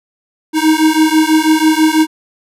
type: beating tone pair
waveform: square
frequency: 311.1 / 317.2 Hz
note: D#4 / D#4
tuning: 0 / +33 cents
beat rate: 6.1 Hz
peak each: -12 dBFS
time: 0.53-2.07 s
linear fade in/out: 50 ms
effects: resampled to 32000 Hz